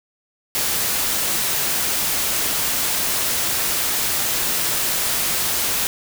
white noise, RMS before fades -21 dBFS, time 0.55-5.87 s, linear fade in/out 0 ms, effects none

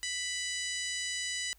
harmonic tone, 990 Hz, B5, 4 cents sharp, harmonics 2 / 3 / 4 / 5 / 6 / 7 / 8 / 9, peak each -38 / -40 / -41 / -42 / -43 / -43 / -44 / -45 dBFS, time 0.03-1.53 s, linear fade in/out 0 ms, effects added 50 Hz sine -60 dBFS peak until 1.58 s + white hiss -66 dBFS RMS until 1.58 s

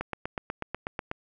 click train, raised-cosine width 0.5 ms, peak -16 dBFS, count 10, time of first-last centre 0.01-1.114 s, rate 8.15 Hz, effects none

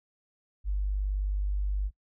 sine tone, 49.46 Hz, G1, 16 cents sharp, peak -26 dBFS, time 0.64-1.91 s, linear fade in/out 50 ms, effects noise-tail reverb RT60 0.1 s tail -25 dB re dry

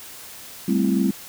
sine chord, A minor seventh, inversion third, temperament equal with one note detuned, 196 / 220 / 261.6 / 333.3 Hz, G3 / A3 / C4 / E4, 0 / 0 / 0 / +19 cents, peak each -20 / -24 / -22 / -25 dBFS, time 0.68-1.11 s, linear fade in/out 5 ms, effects tanh soft clip ceiling -7 dBFS + white hiss -40 dBFS RMS until 1.28 s

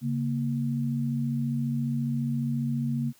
sine tone pair together, 138.45 / 233.1 Hz, C#3 / A#3, -2 / 0 cents, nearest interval major sixth, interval 902 cents, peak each -28 dBFS, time 0.01-3.13 s, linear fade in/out 50 ms, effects white hiss -60 dBFS RMS until 3.19 s

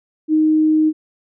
sine tone, 311.1 Hz, D#4, in tune, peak -11 dBFS, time 0.28-0.93 s, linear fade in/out 50 ms, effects none

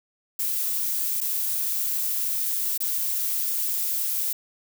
violet noise with dropouts, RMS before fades -26 dBFS, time 0.39-4.33 s, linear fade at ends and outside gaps 5 ms, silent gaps 1.206-1.212 / 2.778-2.803 s, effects none

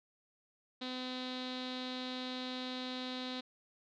sawtooth tone with low-pass filter, 254.3 Hz, C4, 49 cents flat, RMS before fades -41 dBFS, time 0.81-3.41 s, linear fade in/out 10 ms, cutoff 3900 Hz, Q 7.5, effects none

